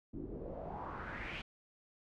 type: noise with low-pass filter sweep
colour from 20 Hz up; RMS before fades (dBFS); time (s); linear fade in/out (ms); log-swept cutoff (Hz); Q
pink; -44; 0.13-1.42; 10; 270 to 2900; 4
effects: none